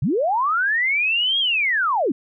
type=linear two-way sweep; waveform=sine; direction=up then down; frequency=103.2 to 3308 to 220.5 Hz; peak=-17 dBFS; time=0.02-2.12 s; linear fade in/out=5 ms; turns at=1.39 s; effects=none